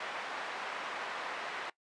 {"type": "band-pass noise", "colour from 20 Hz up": "pink", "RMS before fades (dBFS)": -40, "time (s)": [0, 1.7], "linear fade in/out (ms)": 5, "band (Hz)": [780, 2200], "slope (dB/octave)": 12, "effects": ["noise-tail reverb RT60 0.1 s tail -20 dB re dry", "resampled to 22050 Hz"]}